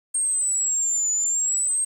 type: exponential two-way sweep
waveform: sine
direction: down then up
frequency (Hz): 8570 to 6940 to 8470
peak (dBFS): -20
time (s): 0.14-1.85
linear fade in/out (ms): 10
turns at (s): 1.12
effects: 8-bit